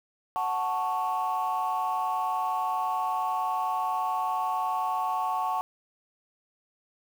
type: chord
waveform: sine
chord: F# minor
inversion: none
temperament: equal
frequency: 740 / 880 / 1108.7 Hz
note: F#5 / A5 / C#6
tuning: 0 / 0 / 0 cents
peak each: -29 dBFS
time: 0.36-5.61 s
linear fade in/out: 0 ms
effects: tanh soft clip ceiling -20 dBFS + 8-bit